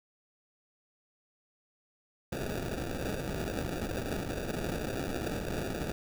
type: noise with sample-and-hold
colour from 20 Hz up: white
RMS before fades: -35 dBFS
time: 2.32-5.92 s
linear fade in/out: 5 ms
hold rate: 1050 Hz
effects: none